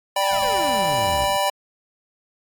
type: chord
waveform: square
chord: G major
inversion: second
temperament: just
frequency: 588 / 784 / 980 Hz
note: D5 / G5 / B5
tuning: +2 / 0 / -14 cents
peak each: -24 dBFS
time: 0.16-1.5 s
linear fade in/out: 5 ms
type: exponential sweep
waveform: sawtooth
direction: down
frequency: 1038 to 54.6 Hz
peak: -24 dBFS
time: 0.2-1.27 s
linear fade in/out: 20 ms
type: low-pass noise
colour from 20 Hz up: white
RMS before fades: -41 dBFS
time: 0.31-1.37 s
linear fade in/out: 5 ms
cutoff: 240 Hz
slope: 96 dB/octave
effects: AAC 64 kbps